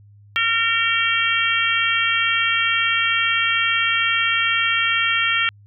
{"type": "harmonic tone", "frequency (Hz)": 457.8, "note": "A#4", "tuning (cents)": -31, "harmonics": [3, 4, 5, 6, 7], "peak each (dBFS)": [-23, -23, -23, -23, -23], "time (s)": [0.36, 5.49], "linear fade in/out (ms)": 0, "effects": ["added 102 Hz sine -45 dBFS peak until 5.66 s"]}